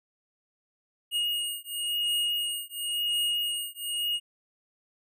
square beating tone pair, 2867 / 2867.95 Hz, F7 / F7, +45 / +45 cents, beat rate 0.95 Hz, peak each -31 dBFS, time 1.11-4.2 s, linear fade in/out 50 ms, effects none

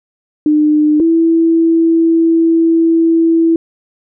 sine tone pair in turn, 302.2 / 329.4 Hz, D4 / E4, +50 / -1 cents, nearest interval minor second, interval 149 cents, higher second, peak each -7 dBFS, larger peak neither, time 0.46-1 / 1-3.56 s, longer second, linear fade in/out 2 ms, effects none

